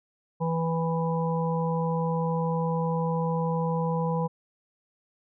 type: harmonic tone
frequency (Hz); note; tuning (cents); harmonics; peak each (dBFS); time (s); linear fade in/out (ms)
164.81; E3; 0; 1 / 3 / 5 / 6; -26 / -30 / -35 / -33; 0.4-4.28; 20
effects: none